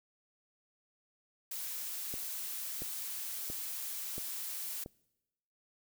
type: noise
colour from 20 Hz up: blue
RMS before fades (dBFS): -40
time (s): 1.51-4.84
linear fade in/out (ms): 5
type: click train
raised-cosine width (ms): 2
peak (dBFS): -30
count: 5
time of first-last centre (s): 2.14-4.861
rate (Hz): 1.47
effects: noise-tail reverb RT60 1.0 s tail -26 dB re dry